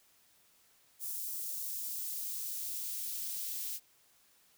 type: noise with high-pass filter sweep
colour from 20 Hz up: blue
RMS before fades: -39 dBFS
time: 0.99-3.8 s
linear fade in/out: 50 ms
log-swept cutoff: 6300 to 2700 Hz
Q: 0.7
effects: white hiss -67 dBFS RMS until 4.57 s